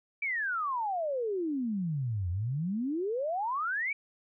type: exponential two-way sweep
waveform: sine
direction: down then up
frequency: 2349 to 84.6 to 2349 Hz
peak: -29 dBFS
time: 0.22-3.93 s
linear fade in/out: 5 ms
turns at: 2.3 s
effects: none